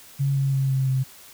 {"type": "tone with pitch steps", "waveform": "sine", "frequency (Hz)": [138.59, 136.76, 134.96, 133.17, 131.42], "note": ["C#3", "C#3", "C#3", "C3", "C3"], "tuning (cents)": [0, -23, -46, 31, 8], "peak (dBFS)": -19, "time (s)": [0.19, 1.04], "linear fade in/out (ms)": 20, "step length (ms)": 170, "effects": ["white hiss -47 dBFS RMS until 1.33 s"]}